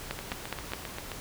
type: two click trains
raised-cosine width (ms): 0.3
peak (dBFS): -20 / -15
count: 8 / 4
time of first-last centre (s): 0.19-1.117 / 0.11-0.735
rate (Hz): 7.55 / 4.8
effects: pink hiss -42 dBFS RMS until 1.2 s